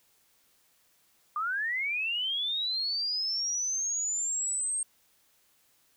sine linear sweep, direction up, 1180 to 8540 Hz, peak -28 dBFS, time 1.36-4.83 s, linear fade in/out 2 ms, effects white hiss -67 dBFS RMS until 5.96 s

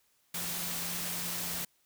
sine tone in noise, 173.9 Hz, F3, 7 cents flat, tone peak -45 dBFS, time 0.34-1.65 s, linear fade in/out 5 ms, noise white, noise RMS -36 dBFS, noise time 0.34-1.65 s, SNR -12 dB, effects white hiss -71 dBFS RMS until 1.85 s

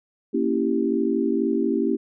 sine chord, A# diminished seventh, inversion none, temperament equal, 233.1 / 277.2 / 329.6 / 392 Hz, A#3 / C#4 / E4 / G4, 0 / 0 / 0 / 0 cents, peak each -25 dBFS, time 0.33-1.97 s, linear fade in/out 20 ms, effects none

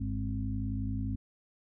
harmonic tone with a mistuned harmonic, 51.4 Hz, G#1, 17 cents flat, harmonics 1 / 2 / 4 / 5, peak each -36 / -34 / -39 / -38 dBFS, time 0-1.16 s, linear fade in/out 10 ms, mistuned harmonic 5, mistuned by +46 cents, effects none

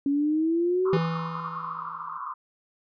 sine exponential sweep, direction up, 277.2 to 392 Hz, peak -21 dBFS, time 0.06-0.97 s, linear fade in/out 2 ms
pink band-pass noise, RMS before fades -35 dBFS, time 0.85-2.34 s, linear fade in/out 10 ms, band 1000 to 1300 Hz, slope 96 dB/octave
square tone with exponential decay, 164.81 Hz, E3, in tune, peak -22 dBFS, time 0.93-2.18 s, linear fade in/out 2 ms, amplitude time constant 270 ms
effects resampled to 11025 Hz

